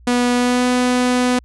sawtooth tone with pitch glide, 244.7 to 249 Hz, B3 to B3, -16 to +14 cents, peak -10 dBFS, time 0.07-1.39 s, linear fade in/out 5 ms, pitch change +30 cents, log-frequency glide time 0.34-0.66 s, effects added 60 Hz sine -42 dBFS peak until 1.44 s + resampled to 24000 Hz

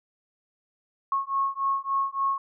sine beating tone pair, 1092 / 1095.5 Hz, C#6 / C#6, -26 / -21 cents, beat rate 3.5 Hz, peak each -27 dBFS, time 1.12-2.38 s, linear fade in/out 2 ms, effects none

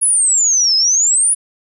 sine exponential two-way sweep, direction down then up, 10548 to 5070 to 10050 Hz, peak -10 dBFS, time 0.01-1.35 s, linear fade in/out 20 ms, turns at 0.76 s, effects none

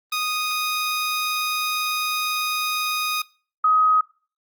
15% pulse / sine tone pair in turn, 1242 / 1260.1 Hz, D#6 / D#6, -3 / +22 cents, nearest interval unison, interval 25 cents, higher second, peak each -16 / -14 dBFS, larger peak second, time 0.12-3.22 / 3.64-4.01 s, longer first, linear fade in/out 5 ms, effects noise-tail reverb RT60 0.4 s tail -23 dB re dry + Opus 24 kbps

